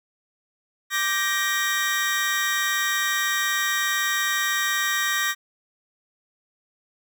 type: chord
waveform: sawtooth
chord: G minor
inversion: second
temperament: just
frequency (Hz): 1176 / 1568 / 1881.6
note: D6 / G6 / Bb6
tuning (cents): +2 / 0 / +16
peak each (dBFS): -25 / -24 / -20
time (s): 0.9-5.35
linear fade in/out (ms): 50
effects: none